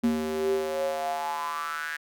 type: tone with high-pass filter sweep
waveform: square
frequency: 77.78 Hz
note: D#2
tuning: in tune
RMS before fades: -29 dBFS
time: 0.03-1.97 s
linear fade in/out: 10 ms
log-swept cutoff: 240 to 1700 Hz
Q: 7.3
effects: none